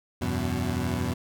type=chord; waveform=20% pulse; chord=E suspended second; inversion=none; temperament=equal with one note detuned; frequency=82.41 / 94.77 / 123.47 Hz; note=E2 / F#2 / B2; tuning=0 / +42 / 0 cents; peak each=-26 dBFS; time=0.21-1.14 s; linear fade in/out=10 ms; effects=none